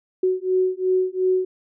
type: beating tone pair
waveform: sine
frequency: 370 / 372.8 Hz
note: F#4 / F#4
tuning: 0 / +13 cents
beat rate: 2.8 Hz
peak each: -21 dBFS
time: 0.23-1.45 s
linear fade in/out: 5 ms
effects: none